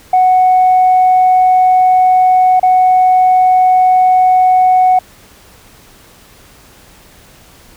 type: tone with dropouts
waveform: sine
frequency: 740 Hz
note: F#5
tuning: in tune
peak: -4 dBFS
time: 0.13-4.99 s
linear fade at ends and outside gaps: 5 ms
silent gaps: 2.597-2.629 s
effects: tanh soft clip ceiling -2 dBFS + pink hiss -42 dBFS RMS until 7.76 s